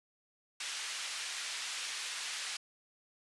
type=band-pass noise; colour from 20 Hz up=pink; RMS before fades=-40 dBFS; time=0.6-2.57 s; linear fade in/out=5 ms; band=2000 to 8000 Hz; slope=12 dB/octave; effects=resampled to 24000 Hz